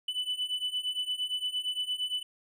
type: beating tone pair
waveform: triangle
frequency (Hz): 2986 / 2994.7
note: F#7 / F#7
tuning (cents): +15 / +20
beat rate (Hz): 8.7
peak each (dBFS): -33 / -31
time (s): 0.08-2.23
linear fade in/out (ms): 5
effects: none